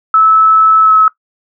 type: tone with pitch glide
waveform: sine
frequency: 1304 to 1290.5 Hz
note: E6 to E6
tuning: -19 to -37 cents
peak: -4 dBFS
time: 0.14-1.08 s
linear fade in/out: 2 ms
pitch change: -18 cents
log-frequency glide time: 0.82-0.92 s
effects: noise-tail reverb RT60 0.1 s tail -18 dB re dry